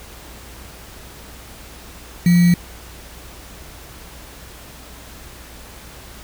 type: tone with sample-and-hold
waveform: sine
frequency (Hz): 174.61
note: F3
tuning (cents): 0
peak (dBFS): -9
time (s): 2.26-2.54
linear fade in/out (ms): 2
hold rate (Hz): 2100
effects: added 60 Hz sine -42 dBFS peak until 6.23 s + pink hiss -40 dBFS RMS until 6.23 s